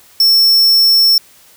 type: tone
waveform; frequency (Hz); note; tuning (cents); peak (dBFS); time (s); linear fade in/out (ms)
square; 5400; E8; +41; -7; 0.2-1.18; 2
effects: white hiss -45 dBFS RMS until 1.56 s